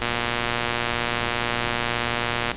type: click train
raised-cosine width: 0.3 ms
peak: -7 dBFS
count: 298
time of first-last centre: 0.02-2.516 s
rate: 119 Hz
effects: pink hiss -35 dBFS RMS until 2.56 s + resampled to 8000 Hz